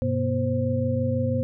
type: tone cluster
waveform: sine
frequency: 98.1 / 124.2 / 241.1 / 523 Hz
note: G2 / B2 / B3 / C5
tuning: +2 / +10 / -41 / -1 cents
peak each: -27 dBFS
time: 0.02-1.43 s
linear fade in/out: 0 ms
effects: none